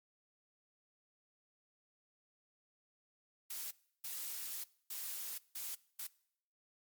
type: noise bursts at uneven times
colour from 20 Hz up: blue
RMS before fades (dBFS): -43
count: 5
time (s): 3.5-3.71 / 4.04-4.64 / 4.9-5.38 / 5.55-5.75 / 5.99-6.07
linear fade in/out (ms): 5
effects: noise-tail reverb RT60 0.7 s tail -22 dB re dry + MP3 96 kbps